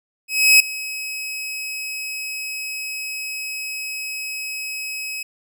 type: tone with ADSR envelope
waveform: sawtooth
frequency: 2550 Hz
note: D#7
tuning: 42 cents sharp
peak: -4 dBFS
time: 0.28-5.23 s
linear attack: 320 ms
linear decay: 4 ms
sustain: -19 dB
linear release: 6 ms
effects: none